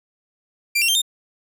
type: tone with pitch steps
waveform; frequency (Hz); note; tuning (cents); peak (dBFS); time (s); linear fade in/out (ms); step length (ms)
sawtooth; 2368 / 2736 / 3161 / 3652; D7 / F7 / G7 / A#7; +14 / -36 / +14 / -36; -13; 0.75-1.018; 10; 67
effects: none